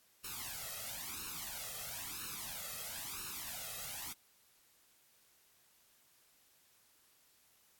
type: noise with flanger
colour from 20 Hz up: white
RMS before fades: -44 dBFS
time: 0.24-4.13 s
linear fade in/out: 5 ms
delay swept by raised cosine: 0.74 to 1.57 ms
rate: 1 Hz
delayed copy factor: +1
effects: white hiss -69 dBFS RMS until 7.79 s + AAC 64 kbps